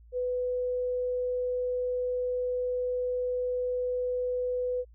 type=tone; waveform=sine; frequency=498.1 Hz; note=B4; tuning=15 cents sharp; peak=-27 dBFS; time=0.12-4.85 s; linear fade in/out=50 ms; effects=added 57 Hz sine -51 dBFS peak until 4.94 s